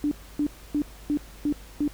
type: tone bursts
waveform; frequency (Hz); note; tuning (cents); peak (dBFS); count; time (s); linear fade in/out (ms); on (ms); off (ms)
sine; 294.1; D4; +3; -21; 6; 0.04-1.878; 0; 73; 280
effects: added 50 Hz sine -45 dBFS peak until 1.93 s + pink hiss -49 dBFS RMS until 1.93 s